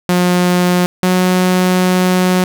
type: tone pair in turn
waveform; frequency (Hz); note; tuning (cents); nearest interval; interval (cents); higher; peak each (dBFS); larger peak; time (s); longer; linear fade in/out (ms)
sawtooth; 178.8 / 182.98; F3 / F#3; +41 / -19; unison; 40; second; -6; neither; 0.09-0.86 / 1.03-2.44; second; 0
effects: none